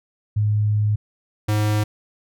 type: tone pair in turn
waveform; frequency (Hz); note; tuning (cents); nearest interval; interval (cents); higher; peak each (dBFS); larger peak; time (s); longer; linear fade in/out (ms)
sine / square; 105.4 / 105.85; G#2 / G#2; +26 / +33; unison; 7; second; -16 / -18; first; 0.36-0.96 / 1.48-1.84; first; 10
effects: none